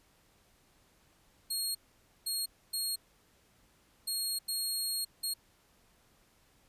20% pulse tone bursts at uneven times, 4280 Hz, C8, 38 cents sharp, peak -26 dBFS, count 6, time 1.5-1.75 / 2.26-2.46 / 2.73-2.96 / 4.07-4.39 / 4.48-5.05 / 5.23-5.34 s, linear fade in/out 10 ms, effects pink hiss -67 dBFS RMS until 6.68 s + resampled to 32000 Hz

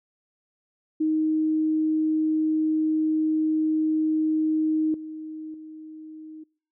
sine tone with level steps, 312.7 Hz, D#4, 9 cents sharp, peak -20 / -33 / -38 dBFS, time 1-6.44 s, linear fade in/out 10 ms, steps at 4.94 / 5.54 s, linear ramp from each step 2 ms, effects noise-tail reverb RT60 0.5 s tail -26 dB re dry

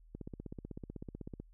click train, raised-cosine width 3 ms, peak -30 dBFS, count 21, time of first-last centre 0.15-1.4 s, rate 16 Hz, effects added 40 Hz sine -57 dBFS peak until 1.53 s

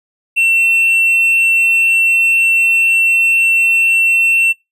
triangle tone, 2701 Hz, E7, 42 cents sharp, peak -8 dBFS, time 0.36-4.53 s, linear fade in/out 20 ms, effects noise-tail reverb RT60 0.2 s tail -21 dB re dry + resampled to 32000 Hz

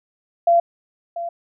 sine tone with echo, 684 Hz, F5, 36 cents flat, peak -11 dBFS, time 0.47-0.6 s, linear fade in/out 5 ms, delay 690 ms, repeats 1, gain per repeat -13 dB, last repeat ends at 1.29 s, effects none

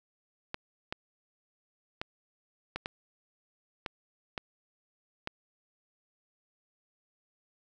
clicks, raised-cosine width 0.3 ms, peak -18 dBFS, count 8, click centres 0.544 / 0.925 / 2.015 / 2.76 / 2.859 / 3.862 / 4.378 / 5.274 s, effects none

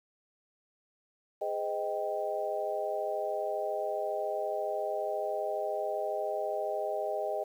sine chord, Ab major seventh, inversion none, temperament equal with one note detuned, 415.3 / 509.8 / 622.3 / 784 Hz, Ab4 / C5 / Eb5 / G5, 0 / -45 / 0 / 0 cents, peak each -37 / -39 / -33 / -37 dBFS, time 1.41-7.44 s, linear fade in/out 10 ms, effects 10-bit

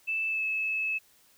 sine tone with pitch glide, 2637 to 2599 Hz, E7 to E7, 0 to -25 cents, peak -27 dBFS, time 0.07-0.99 s, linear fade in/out 20 ms, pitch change -25 cents, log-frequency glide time 0.28-0.44 s, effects white hiss -62 dBFS RMS until 1.37 s

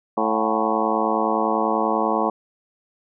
harmonic tone with a mistuned harmonic, 110 Hz, A2, in tune, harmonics 2 / 3 / 4 / 5 / 6 / 7 / 8 / 9 / 10, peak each -27 / -27 / -27 / -27 / -27 / -27 / -27 / -27 / -27 dBFS, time 0.17-2.3 s, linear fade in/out 5 ms, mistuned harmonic 6, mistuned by +100 cents, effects none

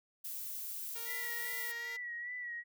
violet noise, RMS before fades -42 dBFS, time 0.24-1.72 s, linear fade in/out 10 ms
5% pulse tone, 466.2 Hz, A#4, in tune, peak -35 dBFS, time 0.95-1.97 s, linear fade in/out 10 ms
sine tone with vibrato, 1937 Hz, B6, 34 cents flat, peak -39 dBFS, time 1.05-2.64 s, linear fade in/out 50 ms, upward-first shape sine, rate 2.5 Hz, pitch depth 48 cents each way
effects none

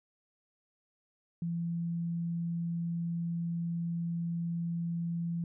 sine tone, 169.3 Hz, E3, 46 cents sharp, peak -31 dBFS, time 1.42-5.44 s, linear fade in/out 2 ms, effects none

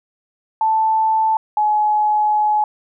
sine tone pair in turn, 880 / 846.5 Hz, A5 / G#5, 0 / +33 cents, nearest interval minor second, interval 67 cents, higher first, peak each -13 dBFS, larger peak neither, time 0.61-1.37 / 1.57-2.64 s, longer second, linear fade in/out 2 ms, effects none

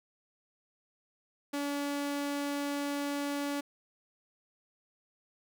sawtooth tone, 285.6 Hz, D4, 48 cents flat, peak -28 dBFS, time 1.53-3.61 s, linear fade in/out 10 ms, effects none

